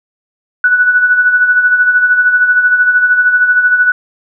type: tone with tremolo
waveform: sine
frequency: 1480 Hz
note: F#6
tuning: in tune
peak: -4 dBFS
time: 0.64-3.92 s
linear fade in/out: 2 ms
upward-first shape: sine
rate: 13 Hz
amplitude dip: 55%
effects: none